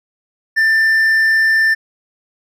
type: tone with hard clipping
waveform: sine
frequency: 1782 Hz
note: A6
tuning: 22 cents sharp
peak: -11 dBFS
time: 0.56-1.75 s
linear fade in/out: 20 ms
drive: 3 dB
effects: none